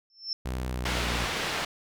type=tone with exponential growth; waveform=sine; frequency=5350 Hz; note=E8; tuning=25 cents sharp; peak=-25 dBFS; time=0.1-0.33 s; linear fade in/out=1 ms; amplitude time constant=48 ms
type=tone with pitch glide; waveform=sawtooth; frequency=63.2 to 58.97 Hz; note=B1 to A#1; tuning=+41 to +21 cents; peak=-26 dBFS; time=0.45-1.26 s; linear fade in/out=10 ms; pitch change=-120 cents; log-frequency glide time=0.69-1.13 s
type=low-pass noise; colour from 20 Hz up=white; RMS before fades=-31 dBFS; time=0.85-1.65 s; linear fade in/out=5 ms; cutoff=3200 Hz; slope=12 dB/octave
effects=none